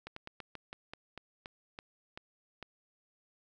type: slowing click train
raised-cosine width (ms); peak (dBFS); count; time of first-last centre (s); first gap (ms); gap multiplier
0.3; -27; 12; 0.07-2.627; 94; 1.17
effects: none